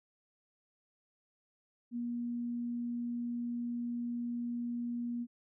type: tone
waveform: sine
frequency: 238.9 Hz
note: A#3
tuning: 43 cents sharp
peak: -34 dBFS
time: 1.91-5.27 s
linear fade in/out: 50 ms
effects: none